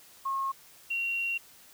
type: tone pair in turn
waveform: sine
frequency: 1082 / 2749 Hz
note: C#6 / F7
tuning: -42 / -28 cents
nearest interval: octave + major third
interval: 1614 cents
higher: second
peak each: -28 dBFS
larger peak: neither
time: 0.25-0.52 / 0.9-1.38 s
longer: second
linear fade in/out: 10 ms
effects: white hiss -55 dBFS RMS until 1.73 s